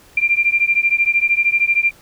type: beating tone pair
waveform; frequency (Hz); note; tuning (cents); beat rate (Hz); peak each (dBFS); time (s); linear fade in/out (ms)
sine; 2372 / 2385; D7 / D7; +17 / +26; 13; -16; 0.17-1.91; 5
effects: pink hiss -48 dBFS RMS until 2.01 s